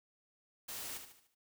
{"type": "noise with echo", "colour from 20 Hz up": "white", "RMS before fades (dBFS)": -44, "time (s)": [0.68, 0.98], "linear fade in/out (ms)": 10, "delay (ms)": 74, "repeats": 5, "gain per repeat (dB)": -7, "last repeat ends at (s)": 1.35, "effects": []}